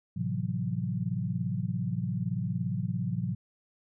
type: chord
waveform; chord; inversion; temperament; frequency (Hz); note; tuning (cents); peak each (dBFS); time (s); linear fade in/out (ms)
sine; F# half-diminished seventh; first; equal with one note detuned; 110 / 130.81 / 167.5 / 185; A2 / C3 / E3 / F#3; 0 / 0 / +28 / 0; -34; 0.16-3.35; 10
effects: none